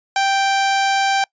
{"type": "tone", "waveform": "sawtooth", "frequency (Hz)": 784, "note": "G5", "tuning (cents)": 0, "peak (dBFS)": -11, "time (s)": [0.16, 1.24], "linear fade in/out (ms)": 2, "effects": ["noise-tail reverb RT60 0.1 s tail -26 dB re dry", "resampled to 16000 Hz"]}